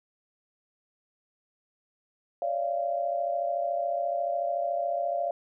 sine tone cluster, 561 / 595 / 688 Hz, C#5 / D5 / F5, +21 / +22 / -26 cents, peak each -33 / -33 / -28 dBFS, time 2.42-5.31 s, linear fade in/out 2 ms, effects none

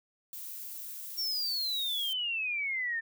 violet noise, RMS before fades -42 dBFS, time 0.33-2.13 s, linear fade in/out 0 ms
sine exponential sweep, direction down, 5588 to 1786 Hz, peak -30 dBFS, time 1.17-3.01 s, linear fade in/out 20 ms
effects none

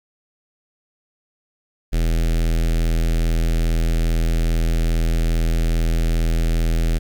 square tone with notch filter, 41.2 Hz, E1, in tune, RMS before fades -18 dBFS, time 1.92-6.99 s, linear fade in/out 20 ms, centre 1000 Hz, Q 1, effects 9-bit

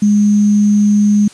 sine tone with sample-and-hold, 207 Hz, G#3, 5 cents flat, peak -7 dBFS, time 0.02-1.28 s, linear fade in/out 5 ms, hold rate 6300 Hz, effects white hiss -40 dBFS RMS until 1.33 s + resampled to 22050 Hz

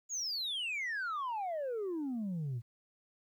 sine exponential sweep, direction down, 6950 to 111.5 Hz, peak -32 dBFS, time 0.09-2.62 s, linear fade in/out 50 ms, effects tanh soft clip ceiling -33 dBFS + 12-bit

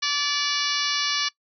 harmonic tone with a mistuned harmonic, 579 Hz, D5, 25 cents flat, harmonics 2 / 3 / 4 / 5 / 6 / 7 / 8 / 9 / 10, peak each -31 / -31 / -31 / -31 / -31 / -31 / -31 / -31 / -31 dBFS, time 0.02-1.29 s, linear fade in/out 10 ms, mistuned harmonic 8, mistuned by -41 cents, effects noise-tail reverb RT60 0.1 s tail -21 dB re dry

